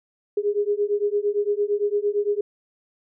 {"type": "beating tone pair", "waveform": "sine", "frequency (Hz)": [407.2, 416], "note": ["G#4", "G#4"], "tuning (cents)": [-34, 3], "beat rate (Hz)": 8.8, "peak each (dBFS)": -23, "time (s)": [0.37, 2.41], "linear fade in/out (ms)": 5, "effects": []}